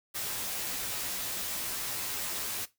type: noise with comb filter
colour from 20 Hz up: white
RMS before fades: -35 dBFS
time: 0.14-2.66 s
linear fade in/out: 20 ms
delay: 13 ms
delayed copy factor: -0.65
effects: noise-tail reverb RT60 0.2 s tail -17 dB re dry